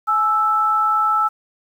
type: tone pair together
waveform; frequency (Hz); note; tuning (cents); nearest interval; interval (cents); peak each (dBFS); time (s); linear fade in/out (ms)
sine; 847 / 1318.5; G#5 / E6; +34 / 0; minor sixth; 766; -22 / -15; 0.07-1.29; 20
effects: 8-bit